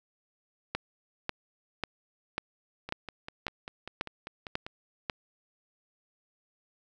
two click trains, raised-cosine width 0.3 ms, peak -14 / -23 dBFS, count 9 / 10, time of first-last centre 0.75-5.098 / 2.89-4.665 s, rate 1.84 / 5.07 Hz, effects none

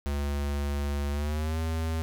square tone with pitch glide, 71.5 to 80.72 Hz, D2 to E2, -46 to -36 cents, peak -28 dBFS, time 0.06-2.02 s, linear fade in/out 0 ms, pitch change +210 cents, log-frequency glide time 1.11-1.59 s, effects none

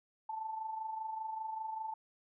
sine tone with amplitude modulation, 880 Hz, A5, in tune, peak -35 dBFS, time 0.29-1.94 s, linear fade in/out 5 ms, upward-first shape sine, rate 25.1 Hz, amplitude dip 55%, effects none

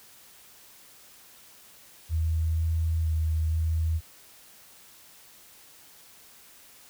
sine tone with pitch steps, 80.6 / 81.3 / 79.5 / 80.7 Hz, E2 / E2 / D#2 / E2, -38 / -23 / +38 / -36 cents, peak -23 dBFS, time 2.09-4.01 s, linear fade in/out 50 ms, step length 480 ms, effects white hiss -53 dBFS RMS until 6.89 s

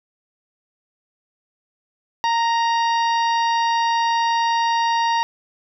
harmonic tone with a mistuned harmonic, 935 Hz, A#5, 5 cents sharp, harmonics 1 / 2 / 3 / 4 / 5 / 6, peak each -17 / -27 / -31 / -32 / -34 / -36 dBFS, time 2.24-5.23 s, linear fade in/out 0 ms, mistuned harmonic 1, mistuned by -19 cents, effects none

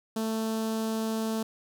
sawtooth tone with notch filter, 221.7 Hz, A3, 13 cents sharp, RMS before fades -30 dBFS, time 0.16-1.43 s, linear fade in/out 5 ms, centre 2100 Hz, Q 1.1, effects 11-bit

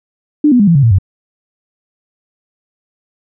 sine tone with pitch steps, 298.3 / 246.5 / 203.7 / 168.39 / 139.16 / 115.01 / 95.05 Hz, D4 / B3 / G#3 / E3 / C#3 / A#2 / F#2, +27 / -3 / -33 / +37 / +7 / -23 / +47 cents, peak -5 dBFS, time 0.44-0.986 s, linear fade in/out 5 ms, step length 78 ms, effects none

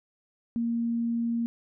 sine tone, 233.1 Hz, A#3, in tune, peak -25 dBFS, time 0.56-1.46 s, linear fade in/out 0 ms, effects none

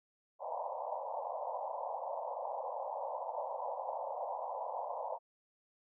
white band-pass noise, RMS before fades -40 dBFS, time 0.39-5.19 s, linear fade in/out 50 ms, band 510 to 990 Hz, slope 96 dB/octave, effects none

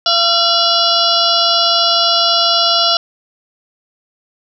harmonic tone with a mistuned harmonic, 681 Hz, F5, 44 cents flat, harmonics 1 / 2 / 4 / 5 / 6 / 7 / 8, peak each -18 / -18 / -18 / -18 / -18 / -18 / -18 dBFS, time 0.06-2.97 s, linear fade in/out 2 ms, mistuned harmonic 4, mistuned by +110 cents, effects none

